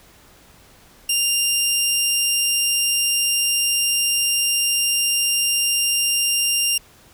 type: tone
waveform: 15% pulse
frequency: 2794 Hz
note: F7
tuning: in tune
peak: -10 dBFS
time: 1.09-6.78 s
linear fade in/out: 5 ms
effects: pink hiss -50 dBFS RMS until 7.13 s